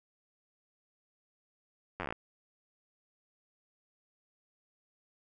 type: slowing click train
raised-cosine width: 0.5 ms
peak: -21 dBFS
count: 10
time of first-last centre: 2-2.125 s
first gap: 10 ms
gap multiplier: 1.08
effects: none